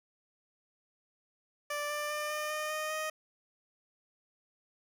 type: tone with pitch steps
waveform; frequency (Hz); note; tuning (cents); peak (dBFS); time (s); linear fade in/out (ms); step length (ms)
15% pulse; 587.3 / 593.1 / 598.9 / 604.9 / 610.8 / 616.9 / 622.9; D5 / D5 / D5 / D#5 / D#5 / D#5 / D#5; 0 / +17 / +34 / -49 / -32 / -15 / +2; -27; 1.7-3.1; 5; 200
effects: none